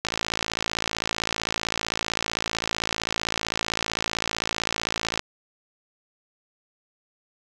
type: click train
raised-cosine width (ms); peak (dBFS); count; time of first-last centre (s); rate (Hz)
0.2; -7; 287; 0.05-5.194; 55.6
effects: none